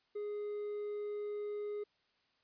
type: tone with hard clipping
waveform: triangle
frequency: 415.3 Hz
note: G#4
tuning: in tune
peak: -38 dBFS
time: 0.15-1.84 s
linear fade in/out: 10 ms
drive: 5 dB
effects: white hiss -75 dBFS RMS until 2.43 s + resampled to 11025 Hz